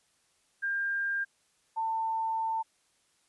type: tone pair in turn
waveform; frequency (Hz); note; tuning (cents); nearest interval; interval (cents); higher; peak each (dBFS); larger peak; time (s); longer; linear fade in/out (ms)
sine; 1600 / 895.1; G6 / A5; +35 / +29; minor seventh; 1006; first; -28; neither; 0.62-1.25 / 1.76-2.63; second; 20
effects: white hiss -70 dBFS RMS until 3.28 s + resampled to 24000 Hz